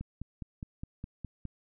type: click train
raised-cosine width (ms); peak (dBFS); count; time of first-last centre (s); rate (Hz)
5; -26; 8; 0.01-1.453; 4.85
effects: none